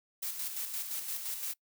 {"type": "noise with tremolo", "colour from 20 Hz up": "blue", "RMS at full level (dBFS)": -36, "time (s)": [0.22, 1.54], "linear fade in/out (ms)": 10, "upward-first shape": "square", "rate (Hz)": 5.8, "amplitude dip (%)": 45, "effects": ["noise-tail reverb RT60 0.1 s tail -24 dB re dry"]}